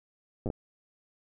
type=slowing click train; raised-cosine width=2 ms; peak=-20 dBFS; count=5; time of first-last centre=0.46-0.502 s; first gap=8 ms; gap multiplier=1.18; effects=none